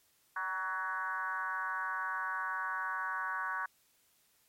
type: tone with frequency modulation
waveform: sine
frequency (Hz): 1309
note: E6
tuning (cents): -13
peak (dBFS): -33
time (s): 0.36-3.66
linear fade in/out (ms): 5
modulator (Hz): 183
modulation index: 2.1
effects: white hiss -70 dBFS RMS until 4.48 s + MP3 64 kbps